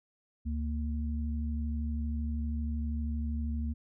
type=tone pair together; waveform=sine; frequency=72.5 / 230.2 Hz; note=D2 / A#3; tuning=-22 / -22 cents; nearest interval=octave + minor sixth; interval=2000 cents; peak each=-31 / -37 dBFS; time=0.45-3.74 s; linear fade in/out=20 ms; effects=none